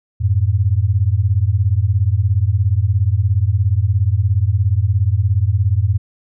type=beating tone pair; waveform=sine; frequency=90 / 107 Hz; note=F#2 / A2; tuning=-47 / -48 cents; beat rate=17 Hz; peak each=-15 dBFS; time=0.2-5.98 s; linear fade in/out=20 ms; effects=none